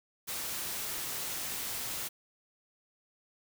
white noise, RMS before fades -37 dBFS, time 0.27-2.09 s, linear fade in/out 20 ms, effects none

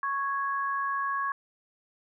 sine tone pair together, 1106.9 / 1661.2 Hz, C#6 / G#6, -3 / 0 cents, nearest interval perfect fifth, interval 703 cents, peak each -28 / -33 dBFS, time 0.03-1.32 s, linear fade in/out 2 ms, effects none

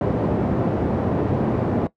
pink band-pass noise, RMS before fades -21 dBFS, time 0.01-1.87 s, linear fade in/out 2 ms, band 100 to 570 Hz, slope 12 dB/octave, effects noise-tail reverb RT60 0.1 s tail -17 dB re dry + high-pass 60 Hz 12 dB/octave

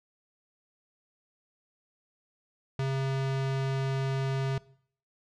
square tone, 134.7 Hz, C#3, 49 cents flat, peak -28 dBFS, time 2.79-4.58 s, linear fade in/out 2 ms, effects noise-tail reverb RT60 0.6 s tail -21 dB re dry + low-pass 5000 Hz 12 dB/octave

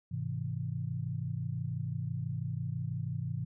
sine chord, Ab augmented, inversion none, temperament just, 103.83 / 129.78 / 162.23 Hz, Ab2 / C3 / E3, 0 / -14 / -27 cents, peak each -38 / -36 / -38 dBFS, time 0.11-3.45 s, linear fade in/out 10 ms, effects none

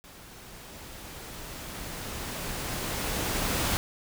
pink noise with level ramp, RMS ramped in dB -49 to -27 dBFS, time 0.04-3.77 s, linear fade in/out 0 ms, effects none

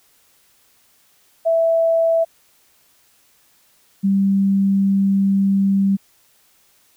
sine tone pair in turn, 659.3 / 196.01 Hz, E5 / G3, 0 / 0 cents, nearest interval octave + major sixth, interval 2100 cents, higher first, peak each -13 dBFS, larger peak neither, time 1.45-2.25 / 4.03-5.97 s, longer second, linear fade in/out 20 ms, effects white hiss -57 dBFS RMS until 6.96 s

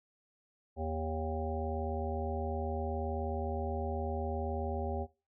harmonic tone, 79.3 Hz, D#2, 33 cents sharp, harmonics 1 / 3 / 5 / 7 / 9 / 10, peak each -36 / -42 / -41 / -41 / -44 / -42 dBFS, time 0.76-5.07 s, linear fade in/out 50 ms, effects noise-tail reverb RT60 0.3 s tail -20 dB re dry

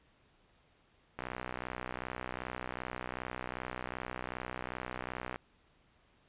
click train, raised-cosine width 0.5 ms, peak -23 dBFS, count 262, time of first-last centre 1.19-5.359 s, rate 62.6 Hz, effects pink hiss -68 dBFS RMS until 6.28 s + resampled to 8000 Hz

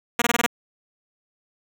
5% pulse tone bursts, 237.8 Hz, A#3, 35 cents sharp, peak -6 dBFS, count 6, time 0.19-0.464 s, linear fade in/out 5 ms, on 29 ms, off 20 ms, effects none

